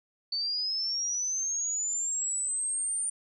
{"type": "linear sweep", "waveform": "sine", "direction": "up", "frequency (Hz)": [4487, 9100], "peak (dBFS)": -28, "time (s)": [0.32, 3.1], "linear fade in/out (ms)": 5, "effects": []}